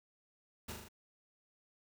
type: noise with echo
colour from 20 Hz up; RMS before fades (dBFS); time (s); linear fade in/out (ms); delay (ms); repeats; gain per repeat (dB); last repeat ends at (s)
pink; -43; 0.68-0.73; 10; 39; 4; -3; 0.886
effects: none